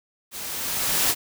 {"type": "noise with level ramp", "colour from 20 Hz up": "white", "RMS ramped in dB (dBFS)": [-35, -19], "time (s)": [0.31, 1.15], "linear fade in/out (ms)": 50, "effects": []}